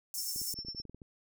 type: high-pass noise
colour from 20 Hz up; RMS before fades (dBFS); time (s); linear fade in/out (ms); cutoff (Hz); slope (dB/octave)
pink; -38; 0.14-0.54; 2; 5900; 48
type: tone with tremolo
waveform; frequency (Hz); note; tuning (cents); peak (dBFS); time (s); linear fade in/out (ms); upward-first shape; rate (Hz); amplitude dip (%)
sine; 5390; E8; +38; -35; 0.17-0.82; 10; triangle; 10; 100
type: clicks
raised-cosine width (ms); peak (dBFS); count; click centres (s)
3; -36; 12; 0.361 / 0.416 / 0.541 / 0.589 / 0.649 / 0.685 / 0.748 / 0.8 / 0.853 / 0.896 / 0.946 / 1.018
effects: none